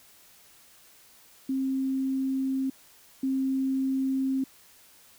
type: tone pair in turn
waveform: sine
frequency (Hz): 266.1 / 266.1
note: C4 / C4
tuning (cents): +29 / +29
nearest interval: unison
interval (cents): 0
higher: neither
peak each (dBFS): -25 / -24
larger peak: second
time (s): 1.49-2.7 / 3.23-4.44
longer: neither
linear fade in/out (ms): 5
effects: white hiss -56 dBFS RMS until 5.18 s